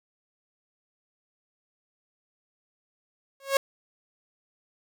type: tone with exponential growth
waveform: sawtooth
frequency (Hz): 547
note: C#5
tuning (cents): -23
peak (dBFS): -12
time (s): 3.4-3.57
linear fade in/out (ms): 2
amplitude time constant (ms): 36
effects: none